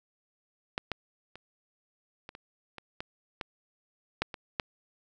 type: clicks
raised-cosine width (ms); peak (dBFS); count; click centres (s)
0.3; -14 / -15 / -29 / -26 / -28 / -26 / -20 / -18 / -11 / -22 / -12; 11; 0.779 / 0.917 / 1.356 / 2.291 / 2.351 / 2.783 / 3.005 / 3.412 / 4.22 / 4.342 / 4.598
effects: none